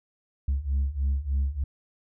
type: beating tone pair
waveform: sine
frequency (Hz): 67 / 70.3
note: C2 / C#2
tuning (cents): +42 / +25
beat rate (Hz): 3.3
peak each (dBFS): -26 / -24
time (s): 0.48-1.64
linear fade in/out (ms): 5
effects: tanh soft clip ceiling -20 dBFS